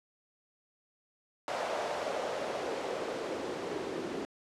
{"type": "noise with band-pass filter sweep", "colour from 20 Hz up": "white", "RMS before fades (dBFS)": -36, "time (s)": [1.48, 4.25], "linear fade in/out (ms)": 0, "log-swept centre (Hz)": [670, 330], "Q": 2.3, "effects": ["low-pass 8000 Hz 12 dB/octave"]}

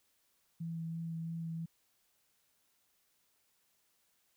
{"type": "tone with vibrato", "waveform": "sine", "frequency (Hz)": 164.81, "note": "E3", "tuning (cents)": 0, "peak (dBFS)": -37, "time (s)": [0.6, 1.66], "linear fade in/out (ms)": 10, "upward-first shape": "sine", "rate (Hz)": 3, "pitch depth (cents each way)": 12, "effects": ["white hiss -75 dBFS RMS until 4.36 s"]}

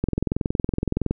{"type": "click train", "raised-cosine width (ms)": 3, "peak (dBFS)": -9, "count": 24, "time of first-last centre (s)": [0.04, 1.11], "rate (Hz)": 21.5, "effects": []}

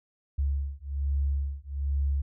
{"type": "beating tone pair", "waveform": "sine", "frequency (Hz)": [69.3, 70.5], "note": ["C#2", "C#2"], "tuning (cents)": [0, 30], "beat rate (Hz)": 1.2, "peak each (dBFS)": -29, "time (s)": [0.38, 2.22], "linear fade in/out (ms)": 10, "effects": []}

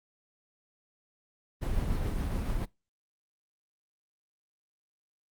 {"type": "noise with tremolo", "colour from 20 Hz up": "brown", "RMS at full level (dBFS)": -29, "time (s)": [1.61, 2.66], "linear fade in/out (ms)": 20, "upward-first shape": "triangle", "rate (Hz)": 7, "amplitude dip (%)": 30, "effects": ["noise-tail reverb RT60 0.2 s tail -21 dB re dry", "Opus 32 kbps"]}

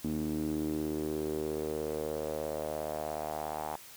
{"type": "tone with band-pass filter sweep", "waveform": "sawtooth", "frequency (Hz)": 76.9, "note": "D#2", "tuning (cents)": -20, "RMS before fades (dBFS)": -35, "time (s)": [0.04, 3.76], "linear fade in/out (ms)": 5, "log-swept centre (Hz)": [260, 820], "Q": 4.3, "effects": ["white hiss -51 dBFS RMS until 3.96 s"]}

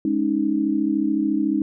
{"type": "chord", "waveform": "sine", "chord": "Ab suspended fourth", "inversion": "none", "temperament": "equal", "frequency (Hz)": [207.7, 277.2, 311.1], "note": ["Ab3", "Db4", "Eb4"], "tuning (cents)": [0, 0, 0], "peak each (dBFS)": [-25, -23, -21], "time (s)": [0.05, 1.62], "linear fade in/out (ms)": 2, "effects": []}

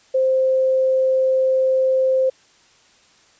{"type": "tone", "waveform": "sine", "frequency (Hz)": 523.3, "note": "C5", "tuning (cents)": 0, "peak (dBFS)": -14, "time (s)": [0.14, 2.3], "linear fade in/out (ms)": 10, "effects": ["white hiss -54 dBFS RMS until 3.39 s", "resampled to 16000 Hz"]}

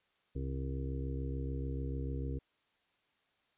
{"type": "harmonic tone", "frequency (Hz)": 66.8, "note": "C2", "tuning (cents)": 36, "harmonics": [1, 2, 4, 5, 6, 7], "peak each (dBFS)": [-37, -40, -44, -49, -49, -48], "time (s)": [0.35, 2.39], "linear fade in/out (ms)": 10, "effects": ["white hiss -75 dBFS RMS until 3.57 s", "resampled to 8000 Hz"]}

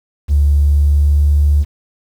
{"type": "tone with pitch glide", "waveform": "triangle", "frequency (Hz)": [72.1, 73.02], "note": ["D2", "D2"], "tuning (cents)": [-31, -9], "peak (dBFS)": -4, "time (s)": [0.28, 1.65], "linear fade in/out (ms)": 50, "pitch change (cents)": 22, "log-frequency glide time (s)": [0.52, 1.33], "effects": ["tanh soft clip ceiling -6 dBFS", "7-bit"]}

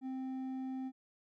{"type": "tone with hard clipping", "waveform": "sine", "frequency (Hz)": 261.6, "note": "C4", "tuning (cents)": 0, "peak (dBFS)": -39, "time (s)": [0.01, 0.92], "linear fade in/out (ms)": 50, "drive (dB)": 5, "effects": []}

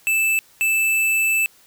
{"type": "tone bursts at uneven times", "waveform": "square", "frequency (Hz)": 2637, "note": "E7", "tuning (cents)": 0, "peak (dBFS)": -17, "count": 2, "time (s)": [[0.07, 0.39], [0.61, 1.46]], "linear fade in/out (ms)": 0, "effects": ["white hiss -53 dBFS RMS until 1.66 s"]}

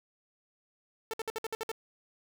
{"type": "tone bursts", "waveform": "sawtooth", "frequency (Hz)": 445.6, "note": "A4", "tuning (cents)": 22, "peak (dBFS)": -29, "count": 8, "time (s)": [1.11, 1.716], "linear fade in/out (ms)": 0, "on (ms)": 25, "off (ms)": 58, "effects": []}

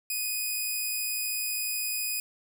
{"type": "tone", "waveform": "5% pulse", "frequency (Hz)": 2489, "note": "D#7", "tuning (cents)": 0, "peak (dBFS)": -19, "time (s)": [0.1, 2.2], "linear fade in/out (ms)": 2, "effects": []}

